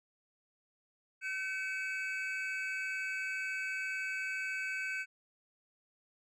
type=tone cluster; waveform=triangle; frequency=1532 / 2261 / 2593 Hz; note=G6 / C#7 / E7; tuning=-40 / +34 / -29 cents; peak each=-36 / -39 / -39 dBFS; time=1.21-5.06 s; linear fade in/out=50 ms; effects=resampled to 24000 Hz